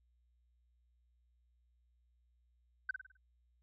sine tone with echo, 1530 Hz, G6, 42 cents flat, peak -31 dBFS, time 2.89-2.91 s, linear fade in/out 5 ms, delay 52 ms, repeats 5, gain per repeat -7 dB, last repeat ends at 3.17 s, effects tanh soft clip ceiling -28 dBFS + added 60 Hz sine -70 dBFS peak until 3.62 s

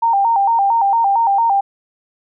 sine tone with vibrato, 855 Hz, A5, 50 cents flat, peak -11 dBFS, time 0.02-1.61 s, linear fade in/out 10 ms, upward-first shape square, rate 4.4 Hz, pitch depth 130 cents each way, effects none

